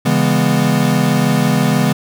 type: chord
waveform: square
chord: C# minor seventh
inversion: none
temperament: equal with one note detuned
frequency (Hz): 138.59 / 164.81 / 203.3 / 246.9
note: C#3 / E3 / G#3 / B3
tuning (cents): 0 / 0 / -37 / 0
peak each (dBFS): -18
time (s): 0.05-1.93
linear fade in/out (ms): 10
effects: none